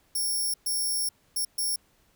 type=tone bursts at uneven times; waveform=5% pulse; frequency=5480 Hz; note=F8; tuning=34 cents flat; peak=-20 dBFS; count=4; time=0.15-0.54 / 0.66-1.09 / 1.36-1.45 / 1.58-1.76 s; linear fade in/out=5 ms; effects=pink hiss -65 dBFS RMS until 2.15 s